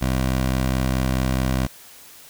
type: tone with vibrato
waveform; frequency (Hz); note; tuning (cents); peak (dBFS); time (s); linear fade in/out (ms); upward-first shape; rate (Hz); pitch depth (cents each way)
15% pulse; 64.7; C2; -19; -13; 0.01-1.67; 10; triangle; 19; 9
effects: white hiss -45 dBFS RMS until 2.29 s